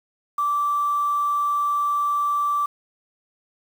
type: tone with quantisation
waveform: sine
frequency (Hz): 1165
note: D6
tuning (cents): -14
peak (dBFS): -19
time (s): 0.38-2.66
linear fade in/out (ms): 5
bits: 7
effects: none